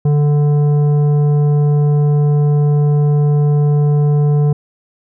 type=tone with tanh clipping; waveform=sine; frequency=146.83 Hz; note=D3; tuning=in tune; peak=-11 dBFS; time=0.05-4.53 s; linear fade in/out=5 ms; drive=10 dB; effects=none